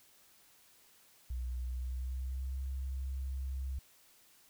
sine tone with pitch glide, 61.74 to 66.17 Hz, B1 to C2, 0 to +20 cents, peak -35 dBFS, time 1.3-3.79 s, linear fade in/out 5 ms, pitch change +120 cents, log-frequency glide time 1.6-2.6 s, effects white hiss -64 dBFS RMS until 4.49 s

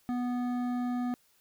sine tone with hard clipping, 246 Hz, B3, 7 cents flat, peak -31 dBFS, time 0.09-1.14 s, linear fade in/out 0 ms, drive 11 dB, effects white hiss -67 dBFS RMS until 1.4 s

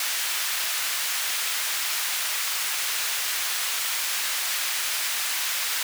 pink high-pass noise, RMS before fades -27 dBFS, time 0-5.83 s, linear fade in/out 2 ms, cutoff 1700 Hz, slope 12 dB/octave, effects none

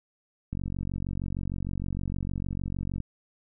click train, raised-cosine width 5 ms, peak -20 dBFS, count 116, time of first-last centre 0.53-3.003 s, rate 46.5 Hz, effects none

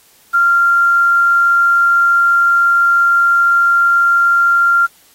sine tone with quantisation, 1387 Hz, F6, 12 cents flat, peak -8 dBFS, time 0.33-4.87 s, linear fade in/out 20 ms, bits 6, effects white hiss -49 dBFS RMS until 5.14 s + AAC 48 kbps

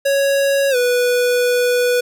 square tone with pitch glide, 554.4 to 491.1 Hz, C#5 to B4, 0 to -10 cents, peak -14 dBFS, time 0.05-2.01 s, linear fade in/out 10 ms, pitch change -210 cents, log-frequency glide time 0.7-0.76 s, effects none

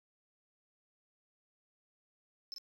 triangle tone with echo, 5274 Hz, E8, in tune, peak -39 dBFS, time 2.52-2.54 s, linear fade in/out 0 ms, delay 42 ms, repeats 1, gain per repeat -4 dB, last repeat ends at 2.582 s, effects none

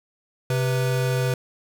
square tone pair together, 130.81 / 493.9 Hz, C3 / B4, 0 / 0 cents, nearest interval octave + major seventh, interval 2300 cents, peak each -22 / -28 dBFS, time 0.5-1.34 s, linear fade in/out 2 ms, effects none

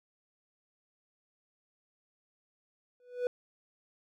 triangle tone with exponential growth, 492.9 Hz, B4, 3 cents flat, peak -23 dBFS, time 3-3.27 s, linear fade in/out 1 ms, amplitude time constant 58 ms, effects none

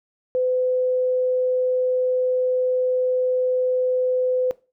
sine tone, 507 Hz, B4, 45 cents sharp, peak -18 dBFS, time 0.35-4.51 s, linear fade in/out 0 ms, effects noise-tail reverb RT60 0.3 s tail -19 dB re dry

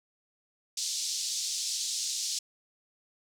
white band-pass noise, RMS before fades -33 dBFS, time 0.77-2.39 s, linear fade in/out 5 ms, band 4000 to 7100 Hz, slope 24 dB/octave, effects none

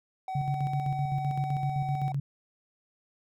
triangle tone, 756 Hz, F#5, 37 cents sharp, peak -30 dBFS, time 0.28-2.12 s, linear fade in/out 2 ms
sine tone with tremolo, 139.7 Hz, C#3, 14 cents sharp, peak -26 dBFS, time 0.35-2.2 s, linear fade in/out 5 ms, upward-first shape square, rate 7.8 Hz, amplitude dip 55%
effects none

